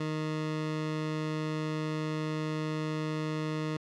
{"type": "tone", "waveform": "20% pulse", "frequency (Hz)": 155.2, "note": "D#3", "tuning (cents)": -4, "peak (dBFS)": -26, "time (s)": [0, 3.77], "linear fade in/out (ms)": 5, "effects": ["low-pass 5000 Hz 12 dB/octave"]}